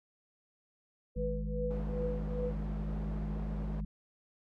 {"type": "tone with tremolo", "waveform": "sine", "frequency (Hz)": 493.9, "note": "B4", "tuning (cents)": 0, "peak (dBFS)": -32, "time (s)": [1.15, 2.53], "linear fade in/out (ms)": 50, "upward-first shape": "triangle", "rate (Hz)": 2.5, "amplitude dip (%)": 100}
{"type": "harmonic tone", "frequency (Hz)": 51.91, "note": "G#1", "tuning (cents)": 0, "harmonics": [1, 3, 4], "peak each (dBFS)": [-35, -40, -41], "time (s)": [1.16, 3.85], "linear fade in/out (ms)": 5}
{"type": "low-pass noise", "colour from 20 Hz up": "white", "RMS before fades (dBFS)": -48, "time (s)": [1.7, 3.81], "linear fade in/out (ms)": 10, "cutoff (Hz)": 560, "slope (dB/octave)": 12}
{"effects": []}